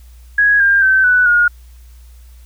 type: tone with pitch steps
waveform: sine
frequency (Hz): 1661.2 / 1600.9 / 1542.8 / 1486.8 / 1432.9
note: G#6 / G6 / G6 / F#6 / F6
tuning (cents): 0 / +36 / -28 / +8 / +44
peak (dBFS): -8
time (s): 0.38-1.48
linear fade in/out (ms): 5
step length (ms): 220
effects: added 60 Hz sine -37 dBFS peak until 2.45 s + white hiss -53 dBFS RMS until 2.45 s